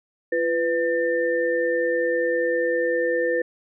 sine tone cluster, 342.6 / 497.4 / 1795 Hz, F4 / B4 / A6, -33 / +12 / +34 cents, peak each -27 / -21 / -27 dBFS, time 0.32-3.42 s, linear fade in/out 5 ms, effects none

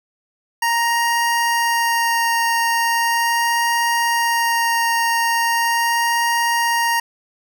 25% pulse tone with vibrato, 932.3 Hz, A#5, in tune, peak -12 dBFS, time 0.62-7 s, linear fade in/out 5 ms, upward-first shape sine, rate 0.39 Hz, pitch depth 8 cents each way, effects none

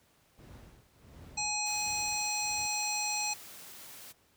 brown noise with tremolo, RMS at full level -46 dBFS, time 0.37-2.67 s, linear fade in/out 20 ms, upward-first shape triangle, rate 1.4 Hz, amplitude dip 100%
harmonic tone, 840 Hz, G#5, 19 cents sharp, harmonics 1 / 3 / 5 / 7 / 9, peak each -37 / -37 / -37 / -37 / -37 dBFS, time 1.37-3.34 s, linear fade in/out 10 ms
white noise, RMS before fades -49 dBFS, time 1.65-4.13 s, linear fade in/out 20 ms
effects pink hiss -67 dBFS RMS until 4.36 s + high-pass 60 Hz 12 dB/octave

